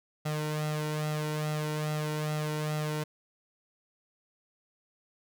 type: tone with flanger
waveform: sawtooth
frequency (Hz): 152.4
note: D#3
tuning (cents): -36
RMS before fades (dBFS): -32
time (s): 0.25-3.04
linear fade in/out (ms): 10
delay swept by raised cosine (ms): 1.5 to 2.11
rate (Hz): 2.4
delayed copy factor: +0.65
effects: none